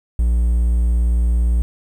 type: tone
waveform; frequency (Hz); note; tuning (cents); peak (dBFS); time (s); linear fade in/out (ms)
triangle; 58.8; A#1; +16; -11; 0.19-1.62; 0
effects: 8-bit